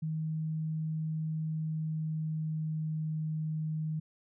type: tone with pitch glide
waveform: sine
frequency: 157.6 to 156.24 Hz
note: D#3 to D#3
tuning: +23 to +8 cents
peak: -31 dBFS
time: 0.02-4 s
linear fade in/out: 10 ms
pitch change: -15 cents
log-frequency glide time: 1.43-3.14 s
effects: none